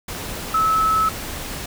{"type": "tone in noise", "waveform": "sine", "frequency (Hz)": 1299, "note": "E6", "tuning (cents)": -26, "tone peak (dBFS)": -15, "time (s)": [0.54, 1.09], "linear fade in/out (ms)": 5, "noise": "pink", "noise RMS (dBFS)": -30, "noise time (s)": [0.08, 1.66], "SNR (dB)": 12, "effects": []}